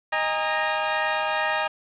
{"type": "chord", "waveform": "20% pulse", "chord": "D# suspended fourth", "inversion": "none", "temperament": "equal with one note detuned", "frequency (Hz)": [622.3, 813.5, 932.3], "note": ["D#5", "G#5", "A#5"], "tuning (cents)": [0, -36, 0], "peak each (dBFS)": -22, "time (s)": [0.12, 1.68], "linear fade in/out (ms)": 10, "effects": ["resampled to 8000 Hz", "7-bit"]}